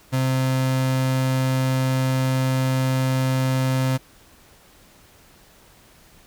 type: tone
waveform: 35% pulse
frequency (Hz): 130.81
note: C3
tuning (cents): 0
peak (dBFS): -17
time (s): 0.12-3.98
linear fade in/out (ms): 20
effects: pink hiss -52 dBFS RMS until 6.26 s